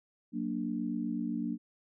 sine chord, Gb augmented, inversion none, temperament equal, 185 / 233.1 / 293.7 Hz, Gb3 / Bb3 / D4, 0 / 0 / 0 cents, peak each -38 / -34 / -36 dBFS, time 0.32-1.58 s, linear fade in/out 50 ms, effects none

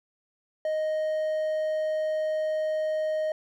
triangle tone, 622.3 Hz, D#5, in tune, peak -23 dBFS, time 0.65-3.32 s, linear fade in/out 2 ms, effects none

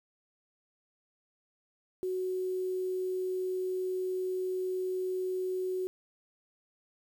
sine tone with quantisation, 370.8 Hz, F#4, 4 cents sharp, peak -30 dBFS, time 2.03-5.87 s, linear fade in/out 0 ms, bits 9, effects none

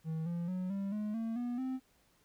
triangle tone with pitch steps, 160 / 171.48 / 183.79 / 196.98 / 211.1 / 226.3 / 242.5 / 259.9 Hz, D#3 / F3 / F#3 / G3 / G#3 / A3 / B3 / C4, +49 / -31 / -11 / +9 / +29 / +49 / -31 / -11 cents, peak -32 dBFS, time 0.04-1.8 s, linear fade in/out 50 ms, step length 220 ms, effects pink hiss -70 dBFS RMS until 2.24 s

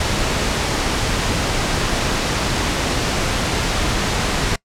pink noise, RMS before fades -19 dBFS, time 0-4.56 s, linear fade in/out 5 ms, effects noise-tail reverb RT60 0.1 s tail -24 dB re dry + low-pass 7000 Hz 12 dB/octave

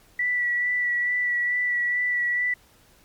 sine tone with vibrato, 1957 Hz, B6, 16 cents flat, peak -21 dBFS, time 0.19-2.54 s, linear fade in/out 5 ms, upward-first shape sine, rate 2.3 Hz, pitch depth 18 cents each way, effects pink hiss -57 dBFS RMS until 3.04 s + MP3 96 kbps

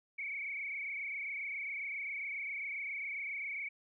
sine tone with frequency modulation, 2247 Hz, C#7, 23 cents sharp, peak -37 dBFS, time 0.18-3.69 s, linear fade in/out 10 ms, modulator 27.4 Hz, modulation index 3.1, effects none

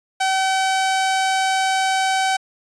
sawtooth tone, 764 Hz, G5, 45 cents flat, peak -13 dBFS, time 0.2-2.37 s, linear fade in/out 10 ms, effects resampled to 22050 Hz

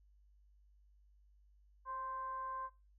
sine tone with frequency modulation, 1046.5 Hz, C6, in tune, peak -40 dBFS, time 1.85-2.7 s, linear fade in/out 50 ms, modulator 512 Hz, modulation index 0.37, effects noise-tail reverb RT60 0.3 s tail -22 dB re dry + added 50 Hz sine -64 dBFS peak until 2.98 s

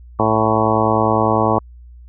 harmonic tone with a mistuned harmonic, 110 Hz, A2, in tune, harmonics 1 / 2 / 3 / 4 / 5 / 6 / 7 / 8 / 9 / 10, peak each -22 / -22 / -22 / -22 / -22 / -22 / -22 / -22 / -22 / -22 dBFS, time 0.19-1.59 s, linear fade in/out 5 ms, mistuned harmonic 10, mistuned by +17 cents, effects added 60 Hz sine -37 dBFS peak until 2.08 s

